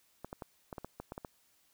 clicks, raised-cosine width 1 ms, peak -27 dBFS, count 10, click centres 0.246 / 0.329 / 0.422 / 0.728 / 0.782 / 0.846 / 1 / 1.121 / 1.179 / 1.248 s, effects white hiss -70 dBFS RMS until 1.73 s

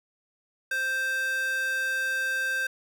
square tone with high-pass filter, 523.3 Hz, C5, in tune, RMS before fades -28 dBFS, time 0.71-2.67 s, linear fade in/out 5 ms, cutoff 1400 Hz, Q 4.9, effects none

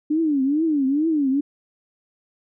sine tone with vibrato, 293.7 Hz, D4, in tune, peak -17 dBFS, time 0.1-1.41 s, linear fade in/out 10 ms, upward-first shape triangle, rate 2.3 Hz, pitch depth 220 cents each way, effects none

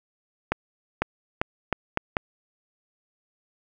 accelerating click train, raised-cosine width 0.5 ms, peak -7 dBFS, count 6, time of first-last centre 0.52-2.168 s, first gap 500 ms, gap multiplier 0.79, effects none

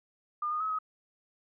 sine tone with pitch steps, 1208 / 1228 / 1284 / 1267 Hz, D6 / D#6 / E6 / D#6, +48 / -23 / -46 / +31 cents, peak -29 dBFS, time 0.42-0.788 s, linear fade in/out 5 ms, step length 92 ms, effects none

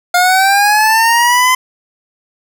25% pulse linear sweep, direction up, 706 to 1027 Hz, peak -4 dBFS, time 0.14-1.55 s, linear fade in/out 5 ms, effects none

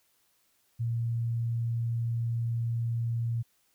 sine tone, 116.54 Hz, A#2, in tune, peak -27 dBFS, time 0.79-3.43 s, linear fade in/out 20 ms, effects white hiss -70 dBFS RMS until 3.74 s

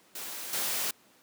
white noise with level steps, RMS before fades -39 / -31 dBFS, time 0.15-0.91 s, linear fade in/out 5 ms, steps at 0.53 s, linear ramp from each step 2 ms, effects pink hiss -61 dBFS RMS until 1.22 s + high-pass 200 Hz 12 dB/octave

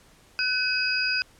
sine tone cluster, 1506 / 2547 / 4892 Hz, F#6 / D#7 / D#8, +30 / +40 / -30 cents, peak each -27 dBFS, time 0.39-1.22 s, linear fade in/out 0 ms, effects pink hiss -56 dBFS RMS until 1.39 s + low-pass 11000 Hz 12 dB/octave

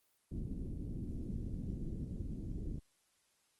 pink low-pass noise, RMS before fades -41 dBFS, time 0.31-2.79 s, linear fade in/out 5 ms, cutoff 300 Hz, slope 24 dB/octave, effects white hiss -75 dBFS RMS until 3.59 s + Opus 24 kbps

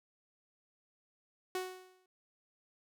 sawtooth tone with exponential decay, 370 Hz, F#4, in tune, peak -29 dBFS, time 1.55-2.06 s, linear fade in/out 2 ms, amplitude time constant 110 ms, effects none

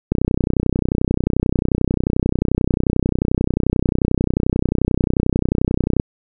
click train, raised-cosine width 3 ms, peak -3 dBFS, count 185, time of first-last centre 0.12-5.999 s, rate 31.3 Hz, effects none

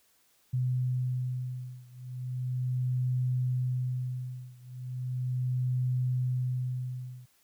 sine beating tone pair, 126.2 / 126.57 Hz, B2 / B2, +38 / +43 cents, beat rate 0.37 Hz, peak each -31 / -32 dBFS, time 0.53-7.26 s, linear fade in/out 10 ms, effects white hiss -67 dBFS RMS until 7.43 s

